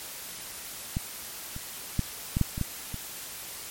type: clicks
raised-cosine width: 5 ms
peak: -15 / -25 / -12 / -13 / -10 / -20 / -15 / -22 dBFS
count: 8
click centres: 0.969 / 1.564 / 1.993 / 2.369 / 2.413 / 2.579 / 2.613 / 2.943 s
effects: white hiss -40 dBFS RMS until 3.7 s + MP3 64 kbps

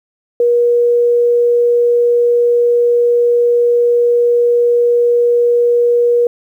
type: tone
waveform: sine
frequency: 478.6 Hz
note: A#4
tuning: 46 cents sharp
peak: -8 dBFS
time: 0.4-6.27 s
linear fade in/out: 2 ms
effects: 8-bit

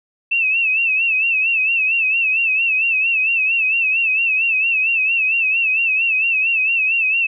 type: tone with vibrato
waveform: sine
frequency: 2637 Hz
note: E7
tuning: in tune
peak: -14 dBFS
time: 0.31-7.27 s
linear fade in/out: 10 ms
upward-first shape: sine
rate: 4.4 Hz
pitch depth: 84 cents each way
effects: none

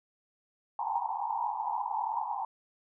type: band-pass noise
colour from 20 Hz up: white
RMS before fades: -33 dBFS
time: 0.79-2.45 s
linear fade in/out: 2 ms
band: 790 to 970 Hz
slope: 96 dB/octave
effects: none

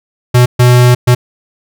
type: tone bursts at uneven times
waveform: square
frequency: 123.47 Hz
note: B2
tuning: in tune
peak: -4 dBFS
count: 3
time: 0.34-0.46 / 0.59-0.95 / 1.07-1.15 s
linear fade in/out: 10 ms
effects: none

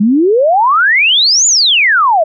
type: exponential two-way sweep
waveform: sine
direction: up then down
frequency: 196 to 7190 to 606 Hz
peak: -6 dBFS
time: 0-2.24 s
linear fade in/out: 10 ms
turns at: 1.47 s
effects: none

